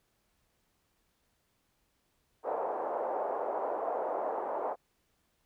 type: band-pass noise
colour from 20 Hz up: pink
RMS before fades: -34 dBFS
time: 2.43-4.76 s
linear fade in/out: 50 ms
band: 490 to 870 Hz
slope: 24 dB/octave
effects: pink hiss -75 dBFS RMS until 5.45 s